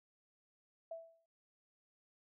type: tone with exponential decay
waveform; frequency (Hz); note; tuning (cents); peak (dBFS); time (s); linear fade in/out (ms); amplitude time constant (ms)
sine; 659.3; E5; 0; -40; 0.91-1.26; 5; 74
effects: none